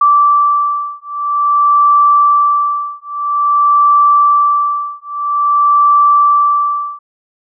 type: beating tone pair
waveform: sine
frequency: 1165 / 1165.5 Hz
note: D6 / D6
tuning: -14 / -14 cents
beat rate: 0.5 Hz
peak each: -11 dBFS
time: 0.01-6.99 s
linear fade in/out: 5 ms
effects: none